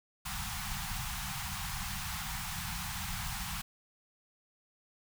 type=band-stop noise; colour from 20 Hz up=pink; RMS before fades=-38 dBFS; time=0.25-3.62 s; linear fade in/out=10 ms; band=210 to 730 Hz; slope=96 dB/octave; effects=none